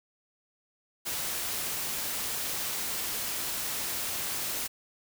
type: noise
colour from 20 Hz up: white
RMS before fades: -33 dBFS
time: 1.05-4.68 s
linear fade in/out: 20 ms
effects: none